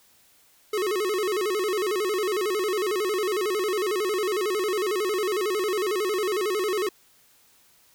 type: tone with vibrato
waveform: square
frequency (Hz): 395.8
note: G4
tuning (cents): +17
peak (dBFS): -24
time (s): 0.73-6.89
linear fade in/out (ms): 5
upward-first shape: square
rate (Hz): 11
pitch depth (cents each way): 130
effects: white hiss -59 dBFS RMS until 7.94 s